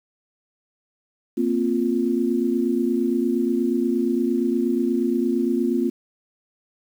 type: chord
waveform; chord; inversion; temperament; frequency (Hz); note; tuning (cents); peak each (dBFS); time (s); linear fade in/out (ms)
sine; Bb suspended second; none; equal; 233.1 / 261.6 / 349.2; Bb3 / C4 / F4; 0 / 0 / 0; -23; 1.37-5.9; 10
effects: 8-bit